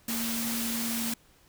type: tone in noise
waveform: sine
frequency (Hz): 230.8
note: A#3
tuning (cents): -17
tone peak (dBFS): -32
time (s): 0.08-1.14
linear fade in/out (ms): 5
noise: white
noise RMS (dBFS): -33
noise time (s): 0.08-1.14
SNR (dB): -2
effects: pink hiss -61 dBFS RMS until 1.48 s